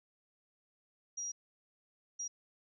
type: tone bursts at uneven times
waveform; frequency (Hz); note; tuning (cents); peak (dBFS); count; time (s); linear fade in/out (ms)
sine; 5730; F8; +44; -37; 2; 1.17-1.32 / 2.19-2.28; 10
effects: none